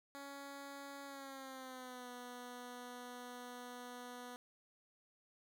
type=tone with pitch glide; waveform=10% pulse; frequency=279.5 to 246.1 Hz; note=C#4 to B3; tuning=+14 to -6 cents; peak=-40 dBFS; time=0.15-4.36 s; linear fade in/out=0 ms; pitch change=-220 cents; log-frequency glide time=1.05-2.1 s; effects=none